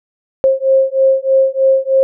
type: beating tone pair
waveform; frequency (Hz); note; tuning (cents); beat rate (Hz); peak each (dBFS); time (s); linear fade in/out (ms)
sine; 532 / 535.2; C5 / C5; +29 / +39; 3.2; -12; 0.44-2.03; 0
effects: none